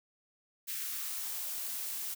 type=noise with high-pass filter sweep; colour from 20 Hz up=blue; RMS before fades=-38 dBFS; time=0.67-2.15 s; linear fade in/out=20 ms; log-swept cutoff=1900 to 210 Hz; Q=1.5; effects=none